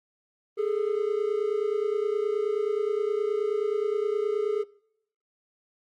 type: tone pair together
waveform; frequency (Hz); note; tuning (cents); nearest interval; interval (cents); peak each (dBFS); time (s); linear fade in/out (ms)
triangle; 410.5 / 440; G#4 / A4; -20 / 0; minor second; 120; -25 / -26; 0.57-4.64; 20
effects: noise-tail reverb RT60 0.7 s tail -23 dB re dry + Opus 24 kbps